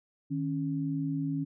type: tone pair together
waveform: sine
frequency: 154.9 / 276 Hz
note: D#3 / C#4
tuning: -7 / -7 cents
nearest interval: minor seventh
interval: 1000 cents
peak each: -32 / -31 dBFS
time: 0.3-1.45 s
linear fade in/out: 20 ms
effects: none